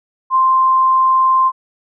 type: tone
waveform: sine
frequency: 1046.5 Hz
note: C6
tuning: in tune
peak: -9 dBFS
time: 0.3-1.52 s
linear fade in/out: 50 ms
effects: none